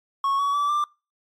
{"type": "tone with pitch steps", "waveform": "triangle", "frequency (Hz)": [1102, 1128.4, 1155.5, 1183.1], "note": ["C#6", "C#6", "D6", "D6"], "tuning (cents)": [-11, 30, -28, 12], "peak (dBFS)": -18, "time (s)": [0.24, 0.84], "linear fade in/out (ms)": 2, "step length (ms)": 150, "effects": ["noise-tail reverb RT60 0.3 s tail -24 dB re dry", "MP3 64 kbps"]}